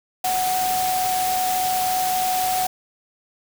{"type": "tone in noise", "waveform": "sine", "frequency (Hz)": 741, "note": "F#5", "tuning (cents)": 2, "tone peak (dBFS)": -20, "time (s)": [0.24, 2.67], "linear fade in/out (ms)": 5, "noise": "white", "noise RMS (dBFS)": -27, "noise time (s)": [0.24, 2.67], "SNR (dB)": 4, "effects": []}